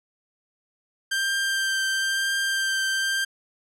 sawtooth tone with vibrato, 1577 Hz, G6, 10 cents sharp, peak -19 dBFS, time 1.11-3.25 s, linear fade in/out 10 ms, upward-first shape triangle, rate 1 Hz, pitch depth 15 cents each way, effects low-pass 11000 Hz 12 dB/octave

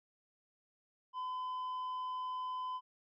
sine tone with tanh clipping, 1014 Hz, B5, 45 cents sharp, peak -38 dBFS, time 1.13-2.81 s, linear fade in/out 50 ms, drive 4 dB, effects none

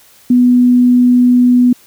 sine tone, 246.9 Hz, B3, in tune, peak -5 dBFS, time 0.3-1.73 s, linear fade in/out 5 ms, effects white hiss -45 dBFS RMS until 1.86 s

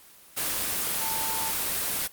sine tone in noise, 890 Hz, A5, 20 cents sharp, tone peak -33 dBFS, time 1-1.52 s, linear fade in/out 20 ms, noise white, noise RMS -28 dBFS, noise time 0.36-2.08 s, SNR -8 dB, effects white hiss -52 dBFS RMS until 2.12 s + Opus 24 kbps

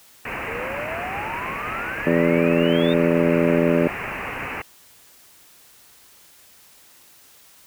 white low-pass noise, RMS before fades -30 dBFS, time 0.25-4.62 s, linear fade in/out 5 ms, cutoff 2700 Hz, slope 96 dB/octave
sine exponential sweep, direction up, 440 to 3701 Hz, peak -30 dBFS, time 0.47-2.94 s, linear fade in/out 10 ms
harmonic tone, 84 Hz, E2, 33 cents sharp, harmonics 2 / 3 / 4 / 5 / 6 / 7, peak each -23 / -21 / -23 / -23 / -27 / -22 dBFS, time 2.06-3.88 s, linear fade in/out 10 ms
effects white hiss -51 dBFS RMS until 7.66 s

